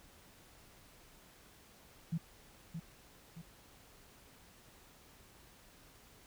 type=tone with echo; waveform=sine; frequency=164.81 Hz; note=E3; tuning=in tune; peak=-32 dBFS; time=2.12-2.18 s; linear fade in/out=10 ms; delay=620 ms; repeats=2; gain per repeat=-7 dB; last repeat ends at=3.42 s; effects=pink hiss -61 dBFS RMS until 6.26 s